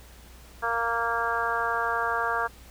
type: harmonic tone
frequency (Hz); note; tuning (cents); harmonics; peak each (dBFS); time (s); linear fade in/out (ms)
232; A#3; -8; 2 / 3 / 4 / 5 / 6 / 7; -34 / -32 / -31 / -30 / -31 / -31; 0.62-2.48; 20
effects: added 60 Hz sine -49 dBFS peak until 2.7 s + pink hiss -52 dBFS RMS until 2.7 s